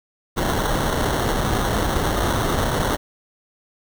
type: noise with sample-and-hold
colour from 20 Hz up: pink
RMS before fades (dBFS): -21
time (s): 0.36-2.97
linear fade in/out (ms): 20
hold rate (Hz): 2450
effects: none